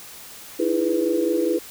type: chord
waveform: sine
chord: E major seventh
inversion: third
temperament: equal with one note detuned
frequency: 311.1 / 336 / 415.3 / 493.9 Hz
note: D#4 / E4 / G#4 / B4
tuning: 0 / +33 / 0 / 0 cents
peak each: -26 / -22 / -26 / -24 dBFS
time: 0.59-1.59 s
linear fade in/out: 10 ms
effects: white hiss -41 dBFS RMS until 1.7 s